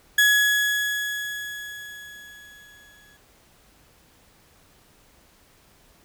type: tone with exponential decay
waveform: 35% pulse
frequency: 1682 Hz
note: G#6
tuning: 22 cents sharp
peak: -12 dBFS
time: 0.18-3.17 s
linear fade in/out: 5 ms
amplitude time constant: 650 ms
effects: pink hiss -57 dBFS RMS until 6.04 s